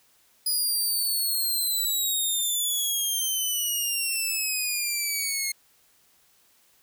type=exponential sweep; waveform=10% pulse; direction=down; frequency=4967 to 2144 Hz; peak=-17 dBFS; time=0.46-5.52 s; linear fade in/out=5 ms; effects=white hiss -62 dBFS RMS until 6.82 s